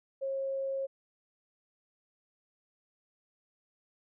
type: tone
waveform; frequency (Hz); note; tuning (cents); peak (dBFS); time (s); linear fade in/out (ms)
sine; 541; C#5; -42; -31; 0.21-0.87; 20
effects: none